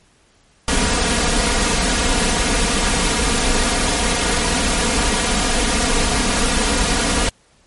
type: noise with comb filter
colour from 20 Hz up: pink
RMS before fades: -17 dBFS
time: 0.68-7.29 s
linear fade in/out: 2 ms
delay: 4.2 ms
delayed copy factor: +0.7
effects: pink hiss -55 dBFS RMS until 7.66 s + MP3 48 kbps